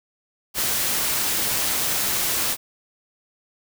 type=noise; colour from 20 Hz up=white; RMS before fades=-23 dBFS; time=0.54-2.57 s; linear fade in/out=50 ms; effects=none